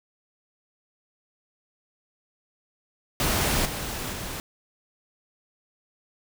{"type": "noise with level steps", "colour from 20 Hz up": "pink", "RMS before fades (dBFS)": [-24, -32, -34], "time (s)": [3.2, 4.4], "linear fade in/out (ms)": 0, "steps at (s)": [3.65, 4.12], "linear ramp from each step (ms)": 10, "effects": []}